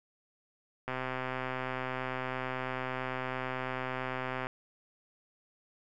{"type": "click train", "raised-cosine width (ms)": 0.5, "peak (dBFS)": -20, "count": 464, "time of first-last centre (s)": [0.88, 4.469], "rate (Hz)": 129, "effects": []}